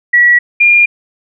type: tone pair in turn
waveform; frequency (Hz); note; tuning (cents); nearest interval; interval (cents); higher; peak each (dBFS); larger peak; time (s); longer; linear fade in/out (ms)
sine; 1933 / 2410; B6 / D7; -38 / +44; major third; 382; second; -4; neither; 0.13-0.39 / 0.6-0.86; neither; 10
effects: none